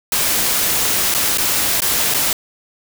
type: noise with dropouts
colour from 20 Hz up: white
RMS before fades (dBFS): -17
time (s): 0.12-2.33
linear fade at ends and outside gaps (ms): 2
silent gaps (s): 1.141-1.147 / 1.375-1.382 / 1.805-1.819 / 2.14-2.144
effects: none